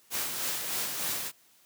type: noise with tremolo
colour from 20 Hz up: white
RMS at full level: -31 dBFS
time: 0.1-1.32 s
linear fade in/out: 50 ms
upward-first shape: sine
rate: 3.3 Hz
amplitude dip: 40%
effects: white hiss -62 dBFS RMS until 1.65 s + high-pass 100 Hz 12 dB/octave